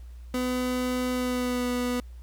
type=tone with pitch glide; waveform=30% pulse; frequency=251.5 to 246.5 Hz; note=B3 to B3; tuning=+32 to -3 cents; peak=-23 dBFS; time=0.34-2 s; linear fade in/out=2 ms; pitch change=-35 cents; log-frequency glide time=1.12-1.68 s; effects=added 60 Hz sine -40 dBFS peak until 2.22 s + pink hiss -63 dBFS RMS until 2.22 s